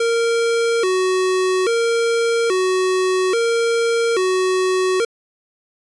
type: tone with vibrato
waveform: square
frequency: 415.3 Hz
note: G#4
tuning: in tune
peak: -16 dBFS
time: 0-5.05 s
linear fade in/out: 5 ms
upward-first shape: square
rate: 0.6 Hz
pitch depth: 190 cents each way
effects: resampled to 22050 Hz